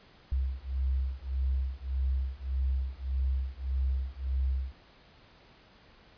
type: beating tone pair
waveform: sine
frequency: 65 / 66.7 Hz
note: C2 / C2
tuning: -11 / +34 cents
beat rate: 1.7 Hz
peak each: -31 dBFS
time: 0.32-4.72 s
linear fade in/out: 0 ms
effects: pink hiss -58 dBFS RMS until 6.17 s + resampled to 11025 Hz